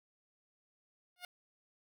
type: tone with exponential growth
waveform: 10% pulse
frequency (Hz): 715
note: F5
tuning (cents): +41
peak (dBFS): -32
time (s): 1.16-1.25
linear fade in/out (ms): 2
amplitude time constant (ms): 18
effects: none